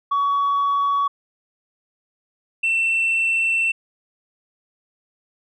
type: tone pair in turn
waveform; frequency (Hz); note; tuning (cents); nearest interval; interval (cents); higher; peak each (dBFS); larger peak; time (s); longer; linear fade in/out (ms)
sine; 1127 / 2688; C#6 / E7; +28 / +33; octave + minor third; 1505; second; -15; neither; 0.11-1.08 / 2.63-3.72; second; 10
effects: tanh soft clip ceiling -15 dBFS